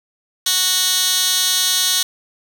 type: tone with high-pass filter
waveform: 15% pulse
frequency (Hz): 370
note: F#4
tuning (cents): 0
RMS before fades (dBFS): -17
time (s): 0.46-2.03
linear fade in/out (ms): 5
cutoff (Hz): 3900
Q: 1.3
effects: none